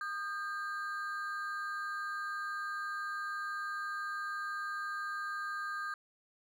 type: ring-modulated tone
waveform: triangle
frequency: 1410 Hz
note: F6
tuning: 16 cents sharp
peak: -31 dBFS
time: 0.01-5.94 s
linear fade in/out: 2 ms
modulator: 183 Hz
effects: none